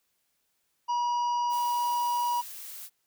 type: harmonic tone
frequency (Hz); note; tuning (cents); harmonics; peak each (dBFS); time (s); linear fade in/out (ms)
963; B5; -44; 1 / 3 / 5 / 6; -25 / -44 / -46 / -48; 0.88-2.42; 20
type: noise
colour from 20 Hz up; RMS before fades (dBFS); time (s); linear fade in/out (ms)
blue; -42; 1.49-2.9; 50
effects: white hiss -75 dBFS RMS until 3.06 s